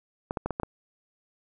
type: clicks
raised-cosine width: 1 ms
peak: -15 dBFS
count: 6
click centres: 0.309 / 0.372 / 0.46 / 0.507 / 0.599 / 0.633 s
effects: none